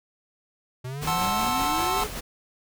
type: exponential sweep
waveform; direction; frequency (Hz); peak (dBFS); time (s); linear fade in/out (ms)
square; up; 123.47 to 436; -32; 0.84-2.07; 10
type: noise with tremolo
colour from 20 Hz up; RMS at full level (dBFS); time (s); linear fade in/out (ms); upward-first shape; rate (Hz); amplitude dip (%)
pink; -32; 1.01-2.21; 20; sine; 5.2; 45
type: chord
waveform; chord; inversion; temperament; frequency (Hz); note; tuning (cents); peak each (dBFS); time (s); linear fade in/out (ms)
square; F# half-diminished seventh; none; equal with one note detuned; 740 / 880 / 1055 / 1318.5; F#5 / A5 / C6 / E6; 0 / 0 / +14 / 0; -30; 1.07-2.04; 5
effects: none